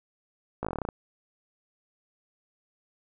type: slowing click train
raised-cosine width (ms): 1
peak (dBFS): -17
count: 11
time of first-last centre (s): 0.63-0.888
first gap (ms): 17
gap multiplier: 1.09
effects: none